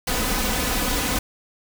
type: noise with comb filter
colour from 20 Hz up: pink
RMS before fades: -23 dBFS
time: 0.07-1.19 s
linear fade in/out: 5 ms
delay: 4 ms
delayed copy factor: +0.65
effects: none